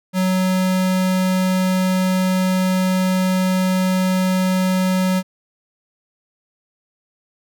square tone, 185.8 Hz, F#3, 7 cents sharp, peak -16 dBFS, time 0.13-5.23 s, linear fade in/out 50 ms, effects none

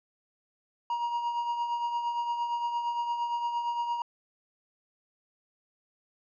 triangle tone with tremolo, 948 Hz, A#5, 29 cents sharp, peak -24 dBFS, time 0.9-4.02 s, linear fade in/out 2 ms, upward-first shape triangle, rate 8.7 Hz, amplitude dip 55%, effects resampled to 16000 Hz

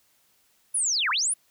sine linear two-way sweep, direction down then up, 10548 to 953 to 10548 Hz, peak -22 dBFS, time 0.74-1.34 s, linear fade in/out 10 ms, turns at 1.1 s, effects white hiss -65 dBFS RMS until 1.5 s

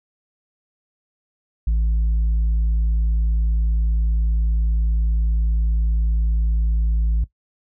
sine tone, 55 Hz, A1, in tune, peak -13 dBFS, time 1.67-7.24 s, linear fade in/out 5 ms, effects noise-tail reverb RT60 0.1 s tail -17 dB re dry + tanh soft clip ceiling -15 dBFS

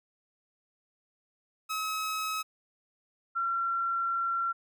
sawtooth / sine tone pair in turn, 1281 / 1364.2 Hz, E6 / F6, -50 / -41 cents, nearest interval minor second, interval 109 cents, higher second, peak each -27 dBFS, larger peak neither, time 1.69-2.43 / 3.35-4.53 s, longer second, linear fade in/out 20 ms, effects none

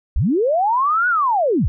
sine linear two-way sweep, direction up then down, 36.71 to 1489 to 36.71 Hz, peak -14 dBFS, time 0.16-1.68 s, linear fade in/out 0 ms, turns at 1.08 s, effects none

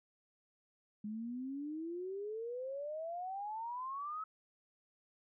sine exponential sweep, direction up, 206.7 to 1300 Hz, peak -39 dBFS, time 1.04-4.24 s, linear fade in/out 5 ms, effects none

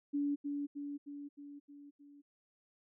sine tone with echo, 286.8 Hz, D4, 41 cents flat, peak -31 dBFS, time 0.13-0.36 s, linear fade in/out 20 ms, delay 310 ms, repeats 6, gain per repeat -4 dB, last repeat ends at 2.22 s, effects none

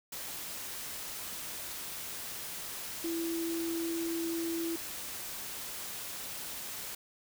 sine tone in noise, 333 Hz, E4, 18 cents sharp, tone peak -32 dBFS, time 3.04-4.76 s, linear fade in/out 5 ms, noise white, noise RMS -41 dBFS, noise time 0.12-6.95 s, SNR +6 dB, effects none

